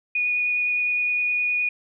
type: tone with vibrato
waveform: sine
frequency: 2461 Hz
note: D#7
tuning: 20 cents flat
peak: -20 dBFS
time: 0.15-1.69 s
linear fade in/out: 5 ms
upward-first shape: triangle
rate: 9.7 Hz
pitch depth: 8 cents each way
effects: none